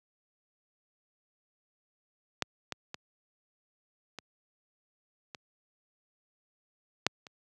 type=clicks; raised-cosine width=0.2 ms; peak=-10 / -17 / -21 / -23 / -24 / -6 / -30 dBFS; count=7; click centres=2.423 / 2.723 / 2.944 / 4.187 / 5.348 / 7.066 / 7.268 s; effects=high-pass 100 Hz 12 dB/octave